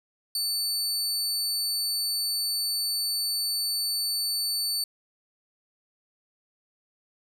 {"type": "tone", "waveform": "sawtooth", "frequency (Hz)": 4500, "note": "C#8", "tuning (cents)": 25, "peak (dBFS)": -23, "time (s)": [0.35, 4.84], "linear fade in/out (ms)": 2, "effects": []}